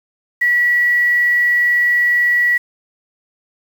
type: tone with quantisation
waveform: sine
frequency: 1938 Hz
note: B6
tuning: 33 cents flat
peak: -11 dBFS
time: 0.41-2.58 s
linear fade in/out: 10 ms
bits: 6
effects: none